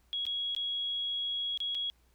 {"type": "tone with dropouts", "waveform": "sine", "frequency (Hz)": 3322, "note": "G#7", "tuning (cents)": 0, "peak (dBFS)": -31, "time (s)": [0.13, 1.9], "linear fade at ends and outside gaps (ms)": 0, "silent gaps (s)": [[0.253, 0.266], [0.549, 0.564], [1.575, 1.603], [1.747, 1.751]], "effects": ["added 60 Hz sine -65 dBFS peak until 2.14 s", "pink hiss -71 dBFS RMS until 2.14 s"]}